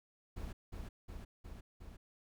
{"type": "noise with echo", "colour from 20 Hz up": "brown", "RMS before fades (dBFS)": -43, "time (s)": [0.36, 0.53], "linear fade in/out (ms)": 10, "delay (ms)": 360, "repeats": 4, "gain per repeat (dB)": -2, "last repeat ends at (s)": 1.97, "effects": []}